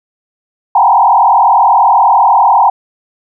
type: tone with frequency modulation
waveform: sine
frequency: 866 Hz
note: A5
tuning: 28 cents flat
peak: -4 dBFS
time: 0.75-2.7 s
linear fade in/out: 5 ms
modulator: 39.9 Hz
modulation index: 3.1
effects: none